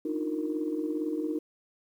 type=tone cluster; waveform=sine; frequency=294 / 311.5 / 355.9 / 462.1 Hz; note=D4 / D#4 / F4 / A#4; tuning=+2 / +2 / +33 / -15 cents; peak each=-37 / -30 / -36 / -36 dBFS; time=0.05-1.39 s; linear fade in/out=5 ms; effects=tanh soft clip ceiling -19 dBFS + 10-bit